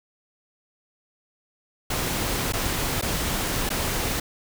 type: noise with dropouts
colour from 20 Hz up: pink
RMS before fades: -26 dBFS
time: 1.9-4.2 s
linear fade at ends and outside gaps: 5 ms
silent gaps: 2.524-2.534 / 3.014-3.023 / 3.692-3.702 s
effects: none